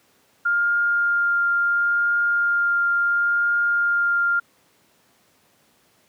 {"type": "tone with vibrato", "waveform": "sine", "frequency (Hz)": 1404, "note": "F6", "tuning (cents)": 9, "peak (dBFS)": -17, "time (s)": [0.45, 4.4], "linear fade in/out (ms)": 10, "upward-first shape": "triangle", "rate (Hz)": 0.72, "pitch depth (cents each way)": 9, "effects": ["pink hiss -60 dBFS RMS until 6.08 s", "high-pass 150 Hz 12 dB/octave"]}